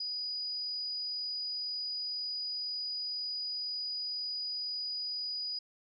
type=tone; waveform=sine; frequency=4929 Hz; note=D#8; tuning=17 cents flat; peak=-34 dBFS; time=0-5.59 s; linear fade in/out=5 ms; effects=none